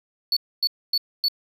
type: tone bursts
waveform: triangle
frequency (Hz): 4444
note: C#8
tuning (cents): +4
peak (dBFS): -17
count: 4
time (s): 0.32-1.284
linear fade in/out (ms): 2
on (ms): 46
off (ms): 260
effects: none